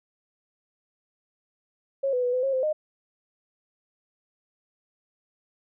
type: tone with pitch steps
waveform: sine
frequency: 546 / 498.6 / 492.1 / 506 / 541 / 519 / 613 Hz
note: C#5 / B4 / B4 / B4 / C#5 / C5 / D#5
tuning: -26 / +16 / -6 / +42 / -42 / -14 / -26 cents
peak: -22 dBFS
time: 2.03-2.73 s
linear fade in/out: 10 ms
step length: 100 ms
effects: none